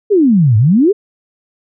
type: exponential two-way sweep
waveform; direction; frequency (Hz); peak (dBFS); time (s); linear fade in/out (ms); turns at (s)
sine; down then up; 440 to 102.2 to 440; -6; 0.1-0.93; 20; 0.57
effects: none